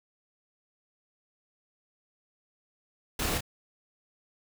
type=noise with echo; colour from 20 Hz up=pink; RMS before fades=-31 dBFS; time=3.19-3.38 s; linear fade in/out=5 ms; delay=28 ms; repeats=1; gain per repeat=-4 dB; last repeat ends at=3.408 s; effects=none